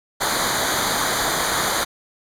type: noise with comb filter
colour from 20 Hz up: pink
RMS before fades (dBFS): -21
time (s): 0.2-1.85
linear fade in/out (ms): 20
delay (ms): 0.37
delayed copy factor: -0.85
effects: low-pass 12000 Hz 12 dB/octave